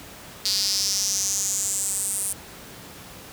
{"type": "tone with high-pass filter sweep", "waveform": "square", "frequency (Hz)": 99, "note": "G2", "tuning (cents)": 18, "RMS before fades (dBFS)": -25, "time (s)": [0.45, 2.33], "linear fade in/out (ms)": 5, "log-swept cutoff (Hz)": [4600, 9400], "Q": 5.3, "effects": ["pink hiss -42 dBFS RMS until 3.32 s", "high-pass 60 Hz 12 dB/octave"]}